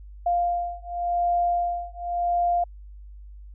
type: beating tone pair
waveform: sine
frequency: 698.5 / 699.4 Hz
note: F5 / F5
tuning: 0 / +2 cents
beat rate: 0.9 Hz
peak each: -25 / -25 dBFS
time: 0.26-2.64 s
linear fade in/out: 5 ms
effects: added 50 Hz sine -40 dBFS peak until 3.54 s